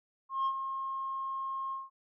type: tone with ADSR envelope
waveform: sine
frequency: 1073 Hz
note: C6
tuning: 43 cents sharp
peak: -24 dBFS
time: 0.29-1.9 s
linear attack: 170 ms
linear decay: 65 ms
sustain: -9 dB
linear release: 180 ms
effects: tanh soft clip ceiling -26 dBFS